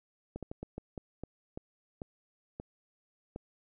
slowing click train, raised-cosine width 2 ms, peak -26 dBFS, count 11, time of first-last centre 0.36-3.361 s, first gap 67 ms, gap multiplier 1.31, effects none

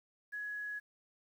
sine tone with quantisation, 1679 Hz, G#6, 18 cents sharp, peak -38 dBFS, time 0.32-0.8 s, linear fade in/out 20 ms, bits 11, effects none

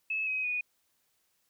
sine tone with pitch steps, 2596 / 2532 / 2470 Hz, E7 / D#7 / D#7, -27 / +30 / -13 cents, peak -29 dBFS, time 0.1-0.61 s, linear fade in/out 5 ms, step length 170 ms, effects white hiss -74 dBFS RMS until 1.49 s

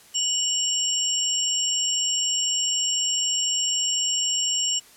sine tone cluster, 2944 / 5550 / 7420 Hz, F#7 / F8 / A#8, -9 / -12 / -9 cents, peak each -25 / -31 / -24 dBFS, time 0.14-4.8 s, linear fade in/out 20 ms, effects white hiss -51 dBFS RMS until 4.96 s + low-pass 12000 Hz 12 dB/octave

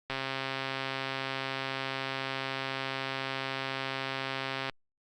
click train, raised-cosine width 0.3 ms, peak -17 dBFS, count 617, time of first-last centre 0.1-4.697 s, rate 134 Hz, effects Opus 48 kbps

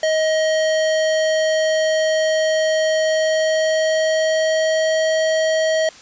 square tone with pitch glide, 630 to 635.8 Hz, D#5 to D#5, +21 to +37 cents, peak -16 dBFS, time 0.03-5.89 s, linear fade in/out 2 ms, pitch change +16 cents, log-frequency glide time 2.89-5.05 s, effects white hiss -42 dBFS RMS until 6.01 s + resampled to 16000 Hz

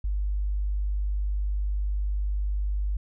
sine tone, 50 Hz, G1, 35 cents sharp, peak -24 dBFS, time 0.04-2.97 s, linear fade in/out 5 ms, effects none

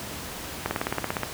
slowing click train, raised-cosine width 0.5 ms, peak -10 dBFS, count 11, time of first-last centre 0.66-1.233 s, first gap 50 ms, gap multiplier 1.03, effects pink hiss -36 dBFS RMS until 1.33 s + high-pass 60 Hz 12 dB/octave

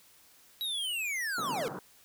square linear sweep, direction down, 3896 to 415.3 Hz, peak -32 dBFS, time 0.61-1.68 s, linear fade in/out 0 ms
pink band-pass noise, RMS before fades -40 dBFS, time 1.38-1.79 s, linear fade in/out 2 ms, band 130 to 1500 Hz, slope 48 dB/octave
effects white hiss -60 dBFS RMS until 2.04 s

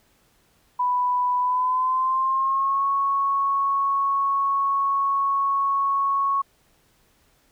sine tone with pitch glide, 990 to 1104.8 Hz, B5 to C#6, +4 to -6 cents, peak -19 dBFS, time 0.79-6.42 s, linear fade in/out 10 ms, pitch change +190 cents, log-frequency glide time 1.39-2.86 s, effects pink hiss -62 dBFS RMS until 7.51 s

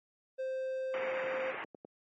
triangle tone, 523.3 Hz, C5, in tune, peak -31 dBFS, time 0.38-1.52 s, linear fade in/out 20 ms
white low-pass noise, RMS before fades -40 dBFS, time 0.94-1.64 s, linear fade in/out 0 ms, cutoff 2500 Hz, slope 48 dB/octave
click train, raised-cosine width 2 ms, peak -31 dBFS, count 8, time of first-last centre 1.14-1.849 s, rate 9.88 Hz
effects high-pass 300 Hz 12 dB/octave + MP3 32 kbps

